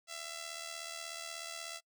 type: tone with amplitude modulation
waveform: 5% pulse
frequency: 670 Hz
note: E5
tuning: 28 cents sharp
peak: -28 dBFS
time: 0.07-1.81 s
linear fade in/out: 50 ms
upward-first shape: sine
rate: 76.5 Hz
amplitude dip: 60%
effects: noise-tail reverb RT60 0.1 s tail -26 dB re dry